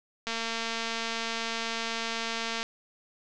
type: click train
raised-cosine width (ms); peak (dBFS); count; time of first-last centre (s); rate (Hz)
0.2; -15; 539; 0.27-2.63; 228
effects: low-pass 7000 Hz 12 dB/octave